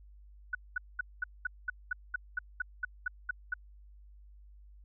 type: tone bursts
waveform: sine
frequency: 1480 Hz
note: F#6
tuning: in tune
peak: -29 dBFS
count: 14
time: 0.53-3.54 s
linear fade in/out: 5 ms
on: 20 ms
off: 210 ms
effects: added 50 Hz sine -52 dBFS peak until 4.84 s